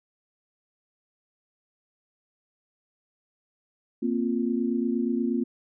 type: chord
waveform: sine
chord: Bb suspended second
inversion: none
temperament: equal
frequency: 233.1 / 261.6 / 349.2 Hz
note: Bb3 / C4 / F4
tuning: 0 / 0 / 0 cents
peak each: -26 / -28 / -30 dBFS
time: 4.02-5.44 s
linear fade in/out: 10 ms
effects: none